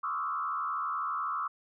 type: tone with frequency modulation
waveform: sine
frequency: 1214 Hz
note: D#6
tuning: 43 cents flat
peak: -30 dBFS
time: 0.03-1.48 s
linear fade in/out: 10 ms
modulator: 76 Hz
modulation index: 1.8
effects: none